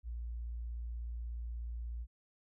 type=tone; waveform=sine; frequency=58.27 Hz; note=A#1; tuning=in tune; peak=-38 dBFS; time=0.03-2.07 s; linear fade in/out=50 ms; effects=none